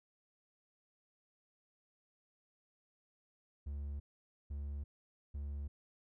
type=tone bursts; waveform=triangle; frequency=71.5 Hz; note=D2; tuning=46 cents flat; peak=-37 dBFS; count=3; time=3.66-5.68 s; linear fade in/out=10 ms; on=340 ms; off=500 ms; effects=none